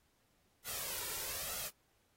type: noise with flanger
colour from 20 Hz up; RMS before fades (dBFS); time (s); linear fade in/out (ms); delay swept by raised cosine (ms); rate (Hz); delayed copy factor
white; -41; 0.64-1.71; 50; 1.5 to 2.18; 1.1; +0.6
effects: pink hiss -75 dBFS RMS until 2.16 s + AAC 48 kbps